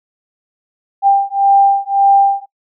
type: beating tone pair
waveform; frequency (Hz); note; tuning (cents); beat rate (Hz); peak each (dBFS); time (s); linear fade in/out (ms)
sine; 792 / 793.8; G5 / G5; +18 / +22; 1.8; -11; 1.02-2.46; 50
effects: noise-tail reverb RT60 0.1 s tail -23 dB re dry